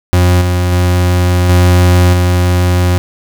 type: tone with level steps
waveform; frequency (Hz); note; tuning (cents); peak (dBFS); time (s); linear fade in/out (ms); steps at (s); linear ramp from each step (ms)
40% pulse; 89.4; F2; +41; -5 / -9 / -7 / -4 / -7; 0.13-2.98; 0; 0.41 / 0.72 / 1.49 / 2.13; 5
effects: none